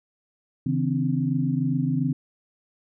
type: tone cluster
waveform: sine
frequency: 138.3 / 161.1 / 257.7 / 284.9 Hz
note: C#3 / E3 / C4 / C#4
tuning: -4 / -39 / -26 / +48 cents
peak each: -26 / -26 / -25 / -34 dBFS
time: 0.66-2.13 s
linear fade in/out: 5 ms
effects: none